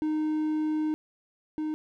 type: tone pair in turn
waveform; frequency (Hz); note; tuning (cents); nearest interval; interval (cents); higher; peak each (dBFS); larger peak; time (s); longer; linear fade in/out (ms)
triangle; 308.6 / 308.6; D#4 / D#4; -14 / -14; unison; 0; neither; -23 / -26; first; 0.02-0.94 / 1.58-1.74; first; 0
effects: none